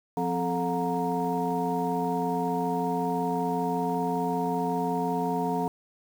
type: tone cluster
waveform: sine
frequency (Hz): 174.9 / 260.2 / 435.3 / 719 / 933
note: F3 / C4 / A4 / F#5 / A#5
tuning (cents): +3 / -9 / -19 / -50 / +1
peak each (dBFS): -31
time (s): 0.17-5.68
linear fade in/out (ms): 2
effects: tanh soft clip ceiling -15 dBFS + 8-bit